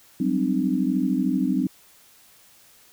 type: tone cluster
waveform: sine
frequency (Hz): 185.1 / 198.1 / 259.3 / 302.3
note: F#3 / G3 / C4 / D#4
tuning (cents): +1 / +18 / -15 / -50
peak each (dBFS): -27 / -27 / -23 / -26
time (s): 0.2-1.67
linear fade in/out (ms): 5
effects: white hiss -54 dBFS RMS until 2.92 s